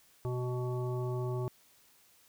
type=harmonic tone; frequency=124.6 Hz; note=B2; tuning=16 cents sharp; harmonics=1 / 3 / 5 / 7 / 9; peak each=-33 / -37 / -45 / -47 / -48 dBFS; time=0.25-1.48 s; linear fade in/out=0 ms; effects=white hiss -64 dBFS RMS until 2.28 s